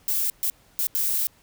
violet noise bursts at uneven times, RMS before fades -24 dBFS, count 4, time 0.08-0.3 / 0.43-0.5 / 0.79-0.87 / 0.95-1.27 s, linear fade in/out 0 ms, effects pink hiss -58 dBFS RMS until 1.42 s

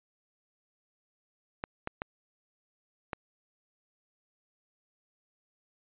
clicks, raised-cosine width 0.5 ms, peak -18 dBFS, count 4, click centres 1.639 / 1.874 / 2.019 / 3.132 s, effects resampled to 8000 Hz

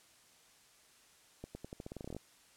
accelerating click train, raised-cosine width 2 ms, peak -30 dBFS, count 15, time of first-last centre 1.44-2.166 s, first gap 110 ms, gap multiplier 0.87, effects white hiss -64 dBFS RMS until 2.56 s + low-pass 10000 Hz 12 dB/octave

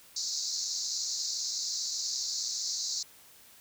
pink band-pass noise, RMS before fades -34 dBFS, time 0.16-3.03 s, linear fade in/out 5 ms, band 4100 to 7100 Hz, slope 96 dB/octave, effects white hiss -56 dBFS RMS until 3.6 s

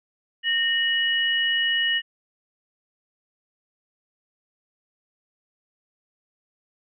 sine tone pair together, 1840 / 2921 Hz, A#6 / F#7, -23 / -23 cents, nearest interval minor sixth, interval 800 cents, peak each -23 / -22 dBFS, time 0.43-2.02 s, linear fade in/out 50 ms, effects none

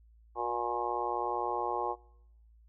harmonic tone with a mistuned harmonic, 119.4 Hz, A#2, 42 cents sharp, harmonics 3 / 4 / 5 / 6 / 7 / 8 / 9, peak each -39 / -39 / -42 / -41 / -34 / -41 / -37 dBFS, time 0.35-1.96 s, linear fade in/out 50 ms, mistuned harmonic 3, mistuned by +18 cents, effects noise-tail reverb RT60 0.8 s tail -25 dB re dry + added 56 Hz sine -57 dBFS peak until 2.68 s

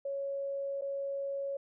sine tone with dropouts, 554.4 Hz, C#5, in tune, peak -33 dBFS, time 0.05-1.57 s, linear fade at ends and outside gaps 5 ms, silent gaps 0.812-0.819 s, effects none

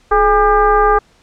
sine tone with frequency modulation, 814 Hz, G#5, 35 cents flat, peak -8 dBFS, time 0.11-0.99 s, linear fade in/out 10 ms, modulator 390 Hz, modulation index 1.5, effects pink hiss -52 dBFS RMS until 1.22 s + low-pass 7000 Hz 12 dB/octave

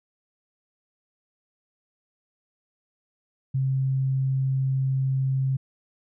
sine tone, 133.3 Hz, C3, 33 cents sharp, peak -21 dBFS, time 3.54-5.57 s, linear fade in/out 10 ms, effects none

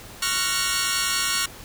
10% pulse chord, Gb major seventh, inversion second, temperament equal with one note detuned, 1108.7 / 1378.5 / 1480 / 1864.7 Hz, Db6 / F6 / Gb6 / Bb6, 0 / -23 / 0 / 0 cents, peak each -19 dBFS, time 0.22-1.46 s, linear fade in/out 5 ms, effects pink hiss -42 dBFS RMS until 1.64 s

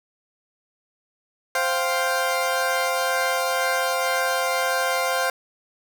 20% pulse chord, C suspended fourth, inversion none, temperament equal, 523.3 / 698.5 / 784 Hz, C5 / F5 / G5, 0 / 0 / 0 cents, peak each -19 / -20 / -24 dBFS, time 1.55-5.3 s, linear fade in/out 2 ms, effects none

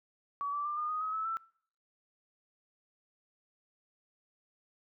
sine tone with pitch steps, 1137 / 1162.9 / 1189.4 / 1216.5 / 1244.2 / 1272.6 / 1301.6 / 1331.2 Hz, C#6 / D6 / D6 / D#6 / D#6 / D#6 / E6 / E6, +44 / -17 / +22 / -39 / 0 / +39 / -22 / +17 cents, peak -32 dBFS, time 0.41-1.37 s, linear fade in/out 0 ms, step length 120 ms, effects noise-tail reverb RT60 0.6 s tail -23 dB re dry

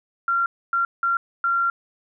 sine tone bursts at uneven times, 1377 Hz, F6, 25 cents flat, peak -18 dBFS, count 4, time 0.28-0.46 / 0.73-0.85 / 1.03-1.17 / 1.44-1.7 s, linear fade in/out 2 ms, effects none

